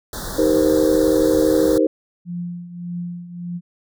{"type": "band-stop noise", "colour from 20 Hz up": "pink", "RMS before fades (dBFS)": -29, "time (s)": [0.13, 1.78], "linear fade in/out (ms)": 2, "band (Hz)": [1800, 3500], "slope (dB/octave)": 96}
{"type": "chord", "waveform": "sine", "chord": "C minor seventh", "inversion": "first", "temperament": "just", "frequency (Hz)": [314, 392.4, 470.9, 523.3], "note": ["Eb4", "G4", "Bb4", "C5"], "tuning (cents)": [16, 2, 18, 0], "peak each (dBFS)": [-17, -21, -19, -19], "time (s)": [0.38, 1.87], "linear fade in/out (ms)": 5}
{"type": "tone with tremolo", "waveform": "sine", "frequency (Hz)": 174.61, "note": "F3", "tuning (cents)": 0, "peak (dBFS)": -23, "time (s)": [2.25, 3.61], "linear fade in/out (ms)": 50, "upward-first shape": "triangle", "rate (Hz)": 1.7, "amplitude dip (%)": 75}
{"effects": []}